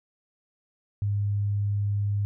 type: tone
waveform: sine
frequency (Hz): 101.9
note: G#2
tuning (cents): -32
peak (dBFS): -23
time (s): 1.02-2.25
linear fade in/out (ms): 0
effects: none